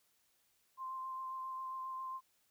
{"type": "tone with vibrato", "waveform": "sine", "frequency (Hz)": 1046.5, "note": "C6", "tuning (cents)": 0, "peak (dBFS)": -40, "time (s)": [0.77, 2.21], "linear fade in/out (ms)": 50, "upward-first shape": "sine", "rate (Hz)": 7.4, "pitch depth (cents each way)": 12, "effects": ["white hiss -75 dBFS RMS until 2.5 s"]}